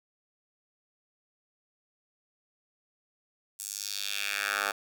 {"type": "tone with high-pass filter sweep", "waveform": "10% pulse", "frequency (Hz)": 101.1, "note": "G#2", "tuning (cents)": -46, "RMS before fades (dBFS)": -33, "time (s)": [3.59, 4.72], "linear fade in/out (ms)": 10, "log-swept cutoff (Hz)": [8400, 1000], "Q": 1.9, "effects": []}